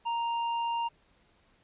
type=tone with hard clipping; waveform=sine; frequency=932.3 Hz; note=A#5; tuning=in tune; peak=-30 dBFS; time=0.05-0.89 s; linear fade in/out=20 ms; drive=7 dB; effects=pink hiss -66 dBFS RMS until 1.63 s + resampled to 8000 Hz